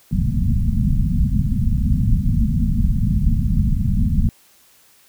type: low-pass noise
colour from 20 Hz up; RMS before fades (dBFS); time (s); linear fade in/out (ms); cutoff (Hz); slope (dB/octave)
pink; -17; 0.11-4.29; 2; 240; 96
effects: white hiss -53 dBFS RMS until 5.08 s